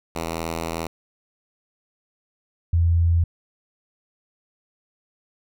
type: tone pair in turn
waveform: 5% pulse / sine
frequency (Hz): 82.41 / 84.43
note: E2 / E2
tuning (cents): 0 / +42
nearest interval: unison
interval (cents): 42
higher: second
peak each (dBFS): -15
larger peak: neither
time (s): 0.15-0.87 / 2.73-3.24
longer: first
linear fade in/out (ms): 5
effects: none